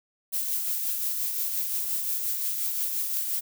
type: noise with tremolo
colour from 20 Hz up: violet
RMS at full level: -27 dBFS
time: 0.32-3.41 s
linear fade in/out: 20 ms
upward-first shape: triangle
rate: 5.7 Hz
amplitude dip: 40%
effects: none